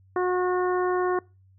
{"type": "harmonic tone", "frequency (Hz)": 363.3, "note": "F#4", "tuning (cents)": -32, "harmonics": [1, 2, 3, 4, 5], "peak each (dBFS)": [-23, -30, -30, -36, -39], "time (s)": [0.16, 1.19], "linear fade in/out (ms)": 2, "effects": ["noise-tail reverb RT60 0.3 s tail -25 dB re dry", "added 95 Hz sine -54 dBFS peak until 1.58 s"]}